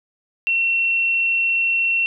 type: tone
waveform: sine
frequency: 2717 Hz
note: F7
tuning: 48 cents flat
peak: -16 dBFS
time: 0.47-2.06 s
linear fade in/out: 0 ms
effects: none